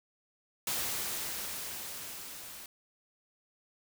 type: noise with level ramp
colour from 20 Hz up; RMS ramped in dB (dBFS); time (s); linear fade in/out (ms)
white; -33 to -47; 0.67-2.66; 2
effects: none